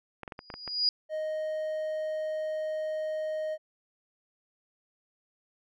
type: clicks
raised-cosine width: 0.5 ms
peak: -24 dBFS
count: 7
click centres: 0.233 / 0.278 / 0.322 / 0.391 / 0.502 / 0.54 / 0.677 s
type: tone with exponential growth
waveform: sine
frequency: 4892 Hz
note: D#8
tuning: 30 cents flat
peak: -20 dBFS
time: 0.38-0.89 s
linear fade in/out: 1 ms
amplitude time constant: 110 ms
type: tone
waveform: triangle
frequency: 622.3 Hz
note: D#5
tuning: in tune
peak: -28 dBFS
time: 1.09-3.58 s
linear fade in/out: 50 ms
effects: none